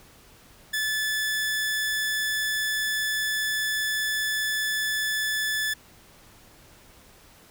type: tone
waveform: sawtooth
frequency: 1735 Hz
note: A6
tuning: 25 cents flat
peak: -21 dBFS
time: 0.73-5.74 s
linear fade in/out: 10 ms
effects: pink hiss -53 dBFS RMS until 7.5 s